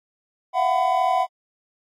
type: tone cluster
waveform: triangle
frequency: 671 / 702 / 745 / 1004 Hz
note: E5 / F5 / F#5 / B5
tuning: +31 / +9 / +12 / +28 cents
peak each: -24 / -26 / -18 / -22 dBFS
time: 0.53-1.27 s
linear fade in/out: 50 ms
effects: AAC 48 kbps